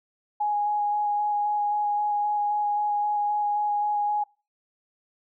sine tone with vibrato, 830.6 Hz, G#5, in tune, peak -22 dBFS, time 0.4-4.24 s, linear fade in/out 10 ms, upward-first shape square, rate 3.8 Hz, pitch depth 9 cents each way, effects noise-tail reverb RT60 0.3 s tail -23 dB re dry

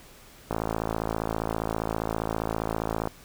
click train, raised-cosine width 1 ms, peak -13 dBFS, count 142, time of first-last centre 0.51-3.074 s, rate 55 Hz, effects pink hiss -51 dBFS RMS until 3.24 s

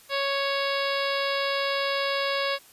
harmonic tone with a mistuned harmonic, 554.4 Hz, C#5, in tune, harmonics 1 / 2 / 3 / 4 / 5 / 6 / 7 / 8 / 9, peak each -28 / -31 / -33 / -34 / -35 / -36 / -36 / -37 / -38 dBFS, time 0.09-2.59 s, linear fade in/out 50 ms, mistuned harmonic 6, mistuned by +16 cents, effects white hiss -53 dBFS RMS until 2.72 s + resampled to 32000 Hz

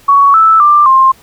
sine tone with pitch steps, 1120 / 1315 / 1184 / 1058 Hz, C#6 / E6 / D6 / C6, +18 / -5 / +14 / +19 cents, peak -3 dBFS, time 0.08-1.12 s, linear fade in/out 10 ms, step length 260 ms, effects pink hiss -43 dBFS RMS until 1.22 s

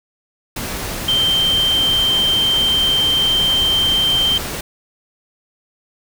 sine tone in noise, 3136 Hz, G7, in tune, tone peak -13 dBFS, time 1.08-4.38 s, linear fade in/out 5 ms, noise pink, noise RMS -25 dBFS, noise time 0.56-4.61 s, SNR +9 dB, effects none

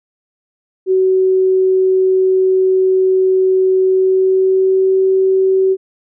sine tone with pitch glide, 376.1 to 380.5 Hz, F#4 to F#4, +28 to +48 cents, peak -9 dBFS, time 0.86-5.77 s, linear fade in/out 50 ms, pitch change +20 cents, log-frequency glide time 3.81-4.97 s, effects none

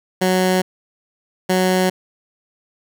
15% pulse tone pair in turn, 185 / 185 Hz, F#3 / F#3, 0 / 0 cents, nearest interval unison, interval 0 cents, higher neither, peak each -8 dBFS, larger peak neither, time 0.21-0.62 / 1.49-1.9 s, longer neither, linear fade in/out 10 ms, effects none

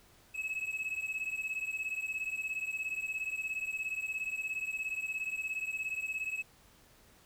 triangle beating tone pair, 2572 / 2589 Hz, E7 / E7, -43 / -32 cents, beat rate 17 Hz, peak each -34 / -36 dBFS, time 0.34-6.43 s, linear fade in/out 20 ms, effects tanh soft clip ceiling -28 dBFS + pink hiss -62 dBFS RMS until 7.25 s

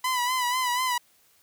sawtooth tone with vibrato, 1000 Hz, B5, 21 cents sharp, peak -20 dBFS, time 0.04-0.98 s, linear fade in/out 5 ms, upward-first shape sine, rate 4.1 Hz, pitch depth 57 cents each way, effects white hiss -62 dBFS RMS until 1.42 s

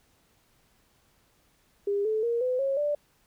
sine tone with pitch steps, 403.6 / 435.1 / 469 / 505.6 / 545 / 587.5 Hz, G#4 / A4 / A#4 / B4 / C#5 / D5, -49 / -19 / +11 / +41 / -29 / +1 cents, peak -24 dBFS, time 1.87-2.95 s, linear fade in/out 5 ms, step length 180 ms, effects pink hiss -66 dBFS RMS until 3.26 s

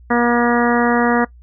harmonic tone, 239 Hz, A#3, 43 cents sharp, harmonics 1 / 2 / 3 / 4 / 5 / 6 / 7 / 8, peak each -16 / -19 / -21 / -22 / -23 / -24 / -24 / -25 dBFS, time 0.1-1.25 s, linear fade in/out 10 ms, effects noise-tail reverb RT60 0.1 s tail -21 dB re dry + added 60 Hz sine -40 dBFS peak until 1.42 s

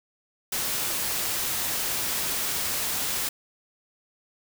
white noise, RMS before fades -28 dBFS, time 0.52-3.29 s, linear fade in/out 5 ms, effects none

